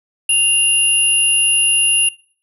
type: tone pair together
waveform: sine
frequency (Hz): 2794 / 10549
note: F7 / E9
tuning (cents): 0 / 0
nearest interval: octave + major seventh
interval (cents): 2300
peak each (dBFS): -13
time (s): 0.29-2.09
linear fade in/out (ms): 5
effects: noise-tail reverb RT60 0.5 s tail -23 dB re dry + tanh soft clip ceiling -4 dBFS